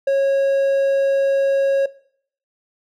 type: tone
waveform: triangle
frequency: 548 Hz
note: C#5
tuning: 20 cents flat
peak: -12 dBFS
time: 0.07-1.86 s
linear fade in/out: 5 ms
effects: noise-tail reverb RT60 0.6 s tail -20 dB re dry